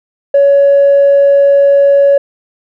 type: tone with tanh clipping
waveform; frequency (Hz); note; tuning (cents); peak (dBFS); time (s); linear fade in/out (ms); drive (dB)
triangle; 561; C#5; +21; -4; 0.34-2.18; 5; 5
effects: none